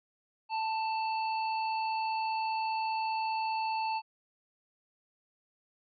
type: harmonic tone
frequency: 885 Hz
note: A5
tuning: 10 cents sharp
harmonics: 1 / 3 / 5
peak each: -30 / -40 / -44 dBFS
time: 0.49-4.02 s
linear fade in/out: 50 ms
effects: none